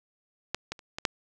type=clicks; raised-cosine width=0.2 ms; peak=-11 / -16 / -30 / -17 / -6 dBFS; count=5; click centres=0.546 / 0.72 / 0.792 / 0.985 / 1.052 s; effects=none